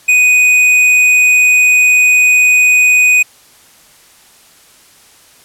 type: tone with tanh clipping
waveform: sine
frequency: 2489 Hz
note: D#7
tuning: in tune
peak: -7 dBFS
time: 0.08-3.23 s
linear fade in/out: 10 ms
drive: 11 dB
effects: white hiss -44 dBFS RMS until 5.44 s + low-pass 12000 Hz 12 dB/octave